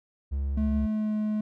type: tone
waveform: triangle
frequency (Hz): 69.3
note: C#2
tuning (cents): 0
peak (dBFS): -24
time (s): 0.31-0.87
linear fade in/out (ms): 20
type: tone with pitch glide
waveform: triangle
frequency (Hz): 215.8 to 213.3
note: A3 to G#3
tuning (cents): -33 to +46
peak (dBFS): -23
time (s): 0.57-1.41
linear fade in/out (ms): 5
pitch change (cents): -21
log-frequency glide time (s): 0.88-1.14
effects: none